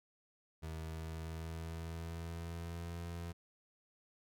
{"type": "tone with pitch glide", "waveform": "30% pulse", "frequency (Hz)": [80, 85.25], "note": ["D#2", "F2"], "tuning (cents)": [49, -41], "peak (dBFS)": -39, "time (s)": [0.62, 3.33], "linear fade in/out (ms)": 20, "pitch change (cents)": 110, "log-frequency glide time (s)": [0.81, 3], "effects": []}